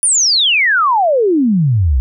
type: exponential sweep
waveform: sine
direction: down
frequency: 9956 to 59.4 Hz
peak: -9 dBFS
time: 0.03-2 s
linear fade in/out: 0 ms
effects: none